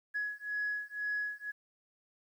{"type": "beating tone pair", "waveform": "sine", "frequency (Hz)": [1680, 1682], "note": ["G#6", "G#6"], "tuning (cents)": [19, 22], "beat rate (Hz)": 2, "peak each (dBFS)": [-36, -36], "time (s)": [0.14, 1.52], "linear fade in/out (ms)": 20, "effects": ["tanh soft clip ceiling -27 dBFS", "11-bit"]}